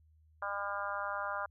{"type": "harmonic tone", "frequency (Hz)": 201.2, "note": "G3", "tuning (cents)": 45, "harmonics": [3, 4, 5, 6, 7, 8], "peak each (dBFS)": [-42, -43, -41, -40, -40, -47], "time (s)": [0.42, 1.46], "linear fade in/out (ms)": 5, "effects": ["added 78 Hz sine -62 dBFS peak until 1.5 s"]}